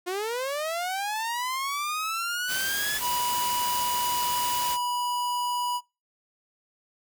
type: linear sweep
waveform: sawtooth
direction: up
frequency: 349.1 to 1727 Hz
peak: -24 dBFS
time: 0.06-2.99 s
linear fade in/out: 20 ms
type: noise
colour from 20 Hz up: white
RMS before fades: -32 dBFS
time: 2.47-4.78 s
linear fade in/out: 50 ms
type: tone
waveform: square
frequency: 978 Hz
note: B5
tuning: 17 cents flat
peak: -27 dBFS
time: 3-5.81 s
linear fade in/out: 50 ms
effects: noise-tail reverb RT60 0.3 s tail -26 dB re dry